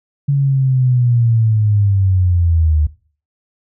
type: linear sweep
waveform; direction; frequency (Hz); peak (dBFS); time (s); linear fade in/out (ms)
sine; down; 142.2 to 74.2; -10; 0.28-2.87; 10
effects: noise-tail reverb RT60 0.4 s tail -18 dB re dry